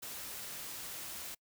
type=noise; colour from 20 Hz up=white; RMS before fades=-44 dBFS; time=0.02-1.35 s; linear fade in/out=10 ms; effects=noise-tail reverb RT60 0.1 s tail -26 dB re dry